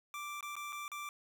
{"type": "tone with dropouts", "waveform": "25% pulse", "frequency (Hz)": 1174.7, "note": "D6", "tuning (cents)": 0, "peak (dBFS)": -37, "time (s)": [0.14, 1.09], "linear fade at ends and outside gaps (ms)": 1, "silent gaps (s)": [[0.408, 0.427], [0.555, 0.565], [0.724, 0.728], [0.88, 0.917]], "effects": []}